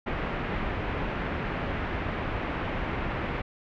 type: low-pass noise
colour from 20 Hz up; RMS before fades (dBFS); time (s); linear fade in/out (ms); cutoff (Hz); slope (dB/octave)
pink; -31; 0.06-3.42; 10; 2500; 24
effects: none